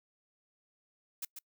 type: noise with echo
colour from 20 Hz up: blue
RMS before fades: -38 dBFS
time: 1.22-1.25 s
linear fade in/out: 5 ms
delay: 140 ms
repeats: 1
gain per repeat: -7 dB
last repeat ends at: 1.39 s
effects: noise-tail reverb RT60 0.1 s tail -26 dB re dry